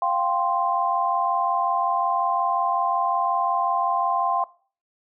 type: chord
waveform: sine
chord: F suspended second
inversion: none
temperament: equal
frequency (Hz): 698.5 / 784 / 1046.5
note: F5 / G5 / C6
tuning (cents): 0 / 0 / 0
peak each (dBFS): -25 / -25 / -23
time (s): 0.02-4.44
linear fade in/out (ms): 2
effects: noise-tail reverb RT60 0.4 s tail -19 dB re dry